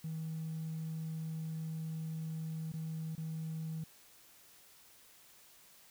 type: tone with dropouts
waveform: triangle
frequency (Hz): 159.9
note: D#3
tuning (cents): +48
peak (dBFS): -34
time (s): 0.04-3.84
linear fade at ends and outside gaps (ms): 5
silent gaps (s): 2.72-2.737 / 3.153-3.178
effects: tanh soft clip ceiling -34 dBFS + white hiss -61 dBFS RMS until 5.9 s